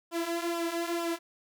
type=tone with flanger; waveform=sawtooth; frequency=338.6 Hz; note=E4; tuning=46 cents sharp; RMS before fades=-32 dBFS; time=0.11-1.19 s; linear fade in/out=50 ms; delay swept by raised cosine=0.46 to 3.86 ms; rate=2.2 Hz; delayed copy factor=-0.7; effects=none